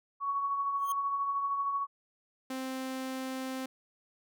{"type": "tone with tremolo", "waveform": "sine", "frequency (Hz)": 1117, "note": "C#6", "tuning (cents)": 13, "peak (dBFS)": -27, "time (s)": [0.2, 1.87], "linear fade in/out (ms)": 50, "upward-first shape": "triangle", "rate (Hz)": 13, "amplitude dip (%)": 45}
{"type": "tone with exponential growth", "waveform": "5% pulse", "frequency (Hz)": 3192, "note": "G7", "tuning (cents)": 31, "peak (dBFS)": -28, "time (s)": [0.77, 0.92], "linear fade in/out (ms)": 2, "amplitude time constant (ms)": 32}
{"type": "tone", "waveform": "sawtooth", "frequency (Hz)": 261.6, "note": "C4", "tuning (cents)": 0, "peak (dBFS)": -31, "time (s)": [2.5, 3.66], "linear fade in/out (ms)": 5}
{"effects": []}